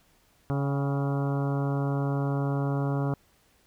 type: harmonic tone with a mistuned harmonic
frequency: 140 Hz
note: C#3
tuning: 18 cents sharp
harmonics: 1 / 2 / 3 / 4 / 5 / 6 / 7 / 8 / 9 / 10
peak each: -26 / -32 / -36 / -38 / -40 / -42 / -43 / -44 / -45 / -46 dBFS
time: 0.5-3.14 s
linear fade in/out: 0 ms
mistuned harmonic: 6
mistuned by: -58 cents
effects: pink hiss -64 dBFS RMS until 3.66 s